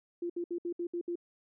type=tone bursts; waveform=sine; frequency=346.2 Hz; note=F4; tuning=15 cents flat; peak=-32 dBFS; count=7; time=0.22-1.156 s; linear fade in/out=5 ms; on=78 ms; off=65 ms; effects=none